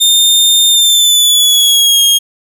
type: tone with pitch glide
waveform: sawtooth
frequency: 3630 to 3253 Hz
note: A#7 to G#7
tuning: -47 to -37 cents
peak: -3 dBFS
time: 0-2.19 s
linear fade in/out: 20 ms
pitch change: -190 cents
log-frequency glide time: 0.69-2.02 s
effects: none